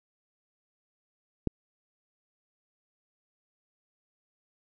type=click; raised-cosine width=3 ms; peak=-13 dBFS; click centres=1.473 s; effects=none